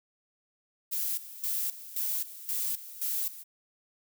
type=noise with tremolo; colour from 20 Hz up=violet; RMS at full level=-31 dBFS; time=0.91-3.44 s; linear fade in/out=20 ms; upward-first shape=square; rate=1.9 Hz; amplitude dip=80%; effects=none